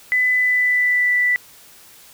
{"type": "tone with pitch glide", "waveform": "sine", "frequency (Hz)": [2003, 1974.3], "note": ["B6", "B6"], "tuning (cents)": [24, -1], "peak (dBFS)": -14, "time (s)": [0.12, 1.36], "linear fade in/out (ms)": 0, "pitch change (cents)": -25, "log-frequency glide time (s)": [0.32, 1.13], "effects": ["white hiss -46 dBFS RMS until 2.13 s"]}